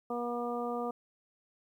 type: harmonic tone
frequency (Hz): 240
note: B3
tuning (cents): -49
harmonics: 1 / 2 / 3 / 4 / 5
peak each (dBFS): -38 / -36 / -38 / -45 / -41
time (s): 0.1-0.91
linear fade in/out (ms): 5
effects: 11-bit